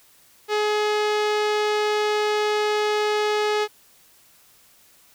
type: tone with low-pass filter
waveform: sawtooth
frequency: 421.8 Hz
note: G#4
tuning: 27 cents sharp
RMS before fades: -22 dBFS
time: 0.48-3.68 s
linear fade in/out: 50 ms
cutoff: 4800 Hz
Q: 0.97
effects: white hiss -55 dBFS RMS until 5.14 s